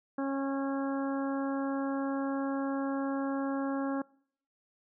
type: harmonic tone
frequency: 273.7 Hz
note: C#4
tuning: 22 cents flat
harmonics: 1 / 2 / 3 / 4 / 5 / 6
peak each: -31 / -37 / -41 / -43 / -45 / -47 dBFS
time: 0.18-4.02 s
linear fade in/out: 5 ms
effects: noise-tail reverb RT60 0.6 s tail -24 dB re dry